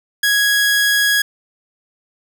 sawtooth tone, 1661.2 Hz, G#6, in tune, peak -9 dBFS, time 0.23-1.22 s, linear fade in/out 5 ms, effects none

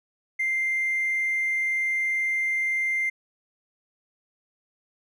sine tone with hard clipping, 2093 Hz, C7, in tune, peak -23 dBFS, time 0.39-3.1 s, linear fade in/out 10 ms, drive 1 dB, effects none

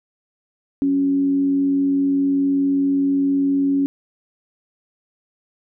sine tone with frequency modulation, 277.4 Hz, C#4, 1 cent sharp, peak -15 dBFS, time 0.82-3.86 s, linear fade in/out 0 ms, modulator 95.3 Hz, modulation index 0.21, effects none

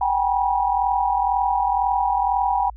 sine tone cluster, 769 / 811 / 967 Hz, G5 / G#5 / B5, -33 / -41 / -37 cents, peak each -22 dBFS, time 0.01-2.7 s, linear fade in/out 5 ms, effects added 55 Hz sine -37 dBFS peak until 2.76 s

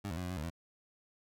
20% pulse tone with pitch steps, 101 / 81.2 / 90.7 / 88.8 / 92.4 / 75.8 / 84 Hz, G#2 / E2 / F#2 / F2 / F#2 / D#2 / E2, -48 / -26 / -34 / +29 / -2 / -45 / +33 cents, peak -32 dBFS, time 0.04-0.502 s, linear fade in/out 10 ms, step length 66 ms, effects none

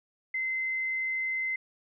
sine tone, 2063 Hz, C7, 25 cents flat, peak -28 dBFS, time 0.34-1.56 s, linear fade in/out 5 ms, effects none

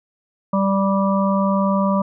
harmonic tone, 195.5 Hz, G3, 4 cents flat, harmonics 1 / 3 / 5 / 6, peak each -17 / -22 / -24 / -25 dBFS, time 0.53-2.02 s, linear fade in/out 5 ms, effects none

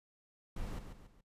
brown noise with echo, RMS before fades -40 dBFS, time 0.56-0.79 s, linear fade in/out 5 ms, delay 140 ms, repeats 3, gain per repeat -7 dB, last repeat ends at 1.21 s, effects noise-tail reverb RT60 0.1 s tail -20 dB re dry + resampled to 32000 Hz

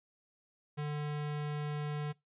square tone, 148.4 Hz, D3, 18 cents sharp, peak -35 dBFS, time 0.77-2.13 s, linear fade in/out 20 ms, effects noise-tail reverb RT60 0.2 s tail -23 dB re dry + resampled to 8000 Hz

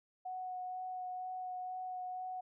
sine tone with vibrato, 737 Hz, F#5, 7 cents flat, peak -39 dBFS, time 0.25-2.41 s, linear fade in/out 10 ms, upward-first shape sine, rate 2.1 Hz, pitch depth 11 cents each way, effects none

